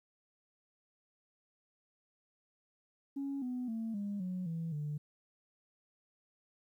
sine tone with pitch steps, 277.2 / 249.8 / 225.2 / 202.9 / 182.88 / 164.82 / 148.55 Hz, C#4 / B3 / A3 / G#3 / F#3 / E3 / D3, 0 / +20 / +40 / -40 / -20 / 0 / +20 cents, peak -34 dBFS, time 3.16-4.98 s, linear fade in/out 10 ms, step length 260 ms, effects tanh soft clip ceiling -32 dBFS + 12-bit

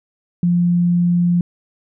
sine tone, 174.61 Hz, F3, in tune, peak -12 dBFS, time 0.43-1.41 s, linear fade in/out 2 ms, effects none

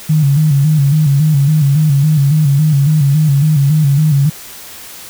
sine tone with vibrato, 146.83 Hz, D3, in tune, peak -7 dBFS, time 0.09-4.3 s, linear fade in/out 10 ms, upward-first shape square, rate 3.6 Hz, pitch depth 91 cents each way, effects white hiss -32 dBFS RMS until 5.09 s

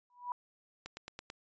sine tone with exponential growth, 979 Hz, B5, 15 cents flat, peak -31 dBFS, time 0.1-0.32 s, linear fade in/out 1 ms, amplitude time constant 47 ms
click train, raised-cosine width 0.2 ms, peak -26 dBFS, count 5, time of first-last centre 0.86-1.301 s, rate 9.07 Hz
effects resampled to 16000 Hz

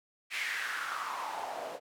white noise with band-pass filter sweep, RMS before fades -37 dBFS, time 0.3-1.8 s, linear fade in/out 50 ms, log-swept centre 2300 to 570 Hz, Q 4.3, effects none

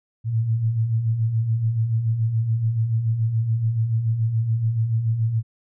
sine beating tone pair, 107.5 / 114.5 Hz, A2 / A#2, -40 / -31 cents, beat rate 7 Hz, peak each -28 / -19 dBFS, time 0.24-5.43 s, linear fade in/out 50 ms, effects none

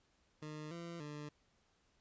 20% pulse tone with pitch steps, 152.6 / 169.8 / 148.6 Hz, D#3 / F3 / D3, -33 / -48 / +21 cents, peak -40 dBFS, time 0.42-1.29 s, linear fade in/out 5 ms, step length 290 ms, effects pink hiss -75 dBFS RMS until 2 s + resampled to 16000 Hz

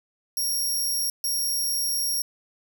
15% pulse tone bursts at uneven times, 5588 Hz, F8, in tune, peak -18 dBFS, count 2, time 0.37-1.1 / 1.24-2.22 s, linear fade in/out 2 ms, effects none

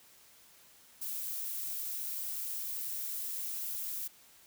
violet noise, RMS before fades -38 dBFS, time 1.01-4.08 s, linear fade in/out 10 ms, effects white hiss -60 dBFS RMS until 4.46 s

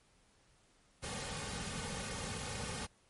pink noise with comb filter, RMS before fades -41 dBFS, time 1.02-2.87 s, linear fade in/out 20 ms, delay 3 ms, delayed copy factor -0.65, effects pink hiss -69 dBFS RMS until 3.09 s + MP3 48 kbps

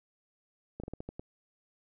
slowing click train, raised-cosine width 2 ms, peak -26 dBFS, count 7, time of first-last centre 0.8-1.195 s, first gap 36 ms, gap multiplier 1.24, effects none

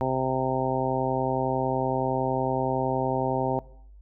harmonic tone, 130.81 Hz, C3, in tune, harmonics 1 / 2 / 3 / 4 / 5 / 6 / 7, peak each -31 / -31 / -31 / -31 / -31 / -31 / -31 dBFS, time 0.01-3.59 s, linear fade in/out 0 ms, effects noise-tail reverb RT60 0.7 s tail -21 dB re dry + added 50 Hz sine -46 dBFS peak until 4.01 s

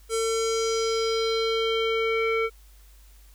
square tone with low-pass filter sweep, 450 Hz, A4, 39 cents sharp, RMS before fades -25 dBFS, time 0.09-2.5 s, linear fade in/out 50 ms, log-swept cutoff 8900 to 2000 Hz, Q 3, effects added 50 Hz sine -49 dBFS peak until 3.34 s + white hiss -59 dBFS RMS until 3.34 s

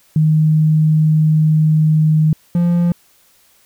sine / triangle tone pair in turn, 155.56 / 173.1 Hz, D#3 / F3, 0 / -15 cents, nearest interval major second, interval 185 cents, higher second, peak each -9 dBFS, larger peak neither, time 0.16-2.33 / 2.55-2.92 s, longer first, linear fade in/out 2 ms, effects white hiss -53 dBFS RMS until 3.65 s

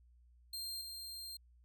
sawtooth tone with level steps, 4186 Hz, C8, in tune, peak -38 / -42 dBFS, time 0.53-1.37 s, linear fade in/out 5 ms, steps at 0.81 s, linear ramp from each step 2 ms, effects added 60 Hz sine -62 dBFS peak until 1.64 s

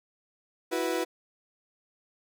35% pulse chord, E suspended second, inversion none, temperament equal with one note detuned, 329.6 / 370 / 491.6 Hz, E4 / F#4 / B4, 0 / 0 / -8 cents, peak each -30 dBFS, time 0.71-1.05 s, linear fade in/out 20 ms, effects none

